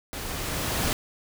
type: noise with level ramp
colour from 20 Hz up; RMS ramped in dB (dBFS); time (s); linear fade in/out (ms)
pink; -35 to -25; 0.13-0.93; 0
effects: none